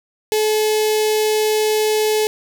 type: tone with notch filter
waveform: sawtooth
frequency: 429.8 Hz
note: A4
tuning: 41 cents flat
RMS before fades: -17 dBFS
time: 0.32-2.27 s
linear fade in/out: 0 ms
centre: 1300 Hz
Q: 0.76
effects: none